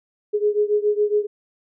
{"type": "beating tone pair", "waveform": "sine", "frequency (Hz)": [415, 422.2], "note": ["G#4", "G#4"], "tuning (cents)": [-1, 29], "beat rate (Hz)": 7.2, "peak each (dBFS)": [-19, -21], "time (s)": [0.33, 1.27], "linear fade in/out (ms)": 20, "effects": []}